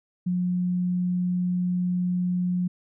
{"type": "tone", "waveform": "sine", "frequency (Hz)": 179.5, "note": "F3", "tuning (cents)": 48, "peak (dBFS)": -22, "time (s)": [0.26, 2.68], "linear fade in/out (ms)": 10, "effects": []}